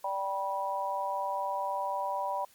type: harmonic tone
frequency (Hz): 195.1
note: G3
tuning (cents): -8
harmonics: 3 / 4 / 5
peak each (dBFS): -36 / -35 / -32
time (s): 0.04-2.45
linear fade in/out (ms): 5
effects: white hiss -61 dBFS RMS until 2.54 s + MP3 96 kbps